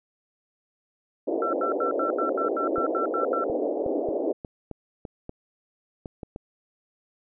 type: band-pass noise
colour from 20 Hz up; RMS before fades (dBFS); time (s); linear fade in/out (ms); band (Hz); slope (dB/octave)
white; -27; 1.27-4.33; 10; 280 to 640; 48
type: tone bursts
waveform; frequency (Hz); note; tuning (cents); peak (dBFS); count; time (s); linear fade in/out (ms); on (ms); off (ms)
sine; 1345; E6; +34; -26; 11; 1.42-3.44; 2; 110; 81
type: clicks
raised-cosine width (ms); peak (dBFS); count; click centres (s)
2; -22; 11; 2.782 / 3.499 / 3.863 / 4.088 / 4.448 / 4.713 / 5.052 / 5.294 / 6.058 / 6.232 / 6.361
effects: none